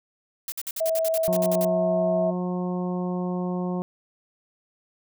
blue noise bursts, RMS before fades -31 dBFS, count 13, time 0.48-1.649 s, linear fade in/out 2 ms, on 41 ms, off 53 ms
sine tone, 648 Hz, E5, 30 cents flat, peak -21 dBFS, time 0.8-2.31 s, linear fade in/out 10 ms
harmonic tone, 180 Hz, F#3, 47 cents flat, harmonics 1 / 2 / 3 / 4 / 5 / 6, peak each -26 / -32 / -36 / -38 / -40 / -42 dBFS, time 1.28-3.82 s, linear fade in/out 0 ms
effects none

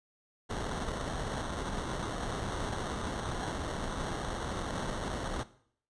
pink noise with sample-and-hold, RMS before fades -36 dBFS, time 0.49-5.44 s, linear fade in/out 20 ms, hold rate 2450 Hz, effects noise-tail reverb RT60 0.6 s tail -17 dB re dry + resampled to 22050 Hz

